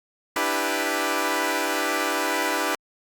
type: chord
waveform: 10% pulse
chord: E minor seventh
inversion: third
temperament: equal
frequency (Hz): 293.7 / 329.6 / 392 / 493.9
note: D4 / E4 / G4 / B4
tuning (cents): 0 / 0 / 0 / 0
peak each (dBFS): -20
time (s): 0.36-2.75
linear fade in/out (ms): 2
effects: Opus 48 kbps